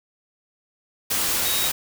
sine tone in noise, 3783 Hz, A#7, 25 cents sharp, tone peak -27 dBFS, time 1.45-1.69 s, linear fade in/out 10 ms, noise white, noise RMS -23 dBFS, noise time 1.1-1.72 s, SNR -7 dB, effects none

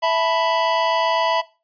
square chord, E suspended fourth, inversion none, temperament equal, 659.3 / 880 / 987.8 Hz, E5 / A5 / B5, 0 / 0 / 0 cents, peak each -20 / -26 / -21 dBFS, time 0.02-1.42 s, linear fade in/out 20 ms, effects noise-tail reverb RT60 0.3 s tail -19 dB re dry + resampled to 11025 Hz

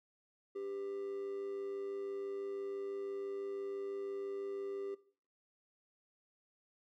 triangle tone with amplitude modulation, 396 Hz, G4, 18 cents sharp, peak -35 dBFS, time 0.55-4.95 s, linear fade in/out 10 ms, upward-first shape sine, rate 106 Hz, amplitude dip 50%, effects noise-tail reverb RT60 0.5 s tail -19 dB re dry

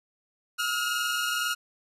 sawtooth tone cluster, 1295 / 1422 / 2866 Hz, E6 / F6 / F7, -31 / +31 / +44 cents, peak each -30 / -24 / -32 dBFS, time 0.58-1.55 s, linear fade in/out 20 ms, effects resampled to 32000 Hz

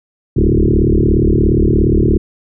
sine tone with frequency modulation, 132.8 Hz, C3, 26 cents sharp, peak -8 dBFS, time 0.36-2.18 s, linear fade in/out 10 ms, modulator 37.1 Hz, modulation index 7, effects none

